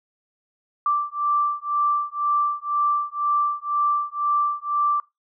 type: beating tone pair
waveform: sine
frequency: 1172 / 1174 Hz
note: D6 / D6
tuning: -4 / -1 cents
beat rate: 2 Hz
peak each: -23 dBFS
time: 0.86-5 s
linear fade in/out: 2 ms
effects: noise-tail reverb RT60 0.2 s tail -20 dB re dry